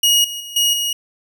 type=tone with level steps; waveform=sawtooth; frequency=2885 Hz; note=F#7; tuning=44 cents flat; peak=-8 / -22 / -27 / -10 / -15 dBFS; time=0.03-0.93 s; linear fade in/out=5 ms; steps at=0.24 / 0.4 / 0.56 / 0.73 s; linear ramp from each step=5 ms; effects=none